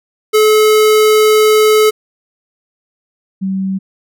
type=tone pair in turn; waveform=square / sine; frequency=430 / 191.54 Hz; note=A4 / G3; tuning=-40 / -40 cents; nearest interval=octave + major second; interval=1400 cents; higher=first; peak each=-7 / -14 dBFS; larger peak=first; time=0.33-1.91 / 3.41-3.79 s; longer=first; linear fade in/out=20 ms; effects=none